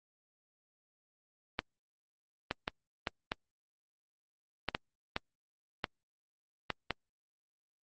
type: clicks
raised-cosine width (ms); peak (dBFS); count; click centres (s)
0.3; -15; 11; 1.591 / 2.511 / 2.679 / 3.072 / 3.319 / 4.687 / 4.749 / 5.164 / 5.842 / 6.703 / 6.907
effects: Opus 32 kbps